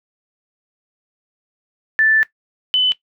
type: tone pair in turn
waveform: sine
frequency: 1760 / 3014 Hz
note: A6 / F#7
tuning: 0 / +31 cents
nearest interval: major sixth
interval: 931 cents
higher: second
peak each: -11 dBFS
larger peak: neither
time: 1.99-2.23 / 2.74-2.92 s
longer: first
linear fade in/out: 0 ms
effects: noise-tail reverb RT60 0.1 s tail -17 dB re dry